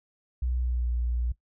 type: tone with pitch glide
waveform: sine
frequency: 61.9 to 59.79 Hz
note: B1 to A#1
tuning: +5 to +45 cents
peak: -25 dBFS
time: 0.42-1.32 s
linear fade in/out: 5 ms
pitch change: -60 cents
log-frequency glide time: 0.6-0.89 s
effects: noise-tail reverb RT60 0.1 s tail -17 dB re dry